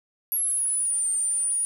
sine linear two-way sweep, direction down then up, 11410 to 8870 to 9660 Hz, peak -20 dBFS, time 0.32-1.65 s, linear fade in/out 0 ms, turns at 1.09 s, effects tanh soft clip ceiling -21 dBFS + 8-bit

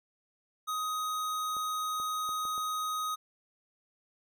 square tone, 1254 Hz, D#6, 13 cents sharp, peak -32 dBFS, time 0.67-3.16 s, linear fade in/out 20 ms
clicks, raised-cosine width 1 ms, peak -34 dBFS, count 5, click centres 1.567 / 2 / 2.291 / 2.453 / 2.579 s
effects none

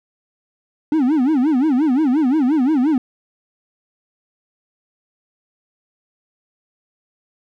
triangle tone with vibrato, 280.8 Hz, C#4, 22 cents sharp, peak -11 dBFS, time 0.92-2.98 s, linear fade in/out 2 ms, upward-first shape sine, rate 5.7 Hz, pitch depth 240 cents each way, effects none

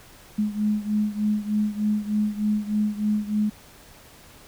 sine beating tone pair, 209.8 / 213.1 Hz, G#3 / G#3, +18 / +45 cents, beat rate 3.3 Hz, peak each -23 / -26 dBFS, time 0.38-3.5 s, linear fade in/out 10 ms, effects pink hiss -49 dBFS RMS until 4.47 s

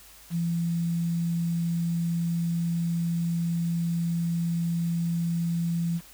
sine tone with quantisation, 168.9 Hz, E3, 42 cents sharp, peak -24 dBFS, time 0.3-6.01 s, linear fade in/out 50 ms, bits 8, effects added 50 Hz sine -58 dBFS peak until 6.13 s + white hiss -51 dBFS RMS until 6.13 s

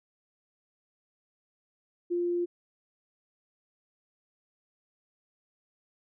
sine tone, 349.2 Hz, F4, in tune, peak -26 dBFS, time 2.1-2.46 s, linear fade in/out 20 ms, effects none

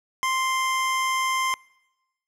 25% pulse tone, 1046.5 Hz, C6, in tune, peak -18 dBFS, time 0.23-1.54 s, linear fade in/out 0 ms, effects noise-tail reverb RT60 1.0 s tail -25 dB re dry + low-pass 11000 Hz 12 dB/octave

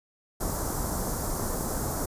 pink band-stop noise, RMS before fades -30 dBFS, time 0.4-2.06 s, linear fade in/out 10 ms, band 1300 to 6000 Hz, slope 24 dB/octave, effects resampled to 32000 Hz

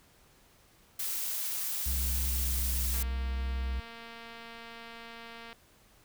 blue noise, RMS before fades -34 dBFS, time 0.99-3.03 s, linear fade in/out 5 ms
triangle tone with vibrato, 63.7 Hz, C2, 46 cents flat, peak -28 dBFS, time 1.86-3.8 s, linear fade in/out 5 ms, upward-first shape square, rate 0.8 Hz, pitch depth 21 cents each way
click train, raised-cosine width 0.3 ms, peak -31 dBFS, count 599, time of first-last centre 2.94-5.529 s, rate 231 Hz
effects pink hiss -62 dBFS RMS until 6.04 s

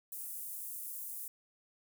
pink high-pass noise, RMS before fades -43 dBFS, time 0.12-1.28 s, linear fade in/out 2 ms, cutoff 10000 Hz, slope 24 dB/octave, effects none

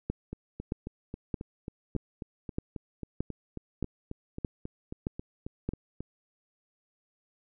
two click trains, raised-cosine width 3 ms, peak -17 / -24 dBFS, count 10 / 22, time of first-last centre 0.1-5.69 / 0.33-6.006 s, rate 1.61 / 3.7 Hz, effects none

